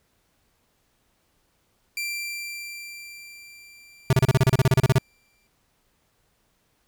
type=tone with exponential decay; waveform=sawtooth; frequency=2358 Hz; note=D7; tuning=6 cents sharp; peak=-23 dBFS; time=1.97-5.47 s; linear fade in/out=2 ms; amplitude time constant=760 ms
type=tone bursts; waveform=square; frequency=130.81 Hz; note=C3; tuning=in tune; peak=-15 dBFS; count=15; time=4.1-4.984 s; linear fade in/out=2 ms; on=30 ms; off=31 ms
effects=pink hiss -68 dBFS RMS until 6.87 s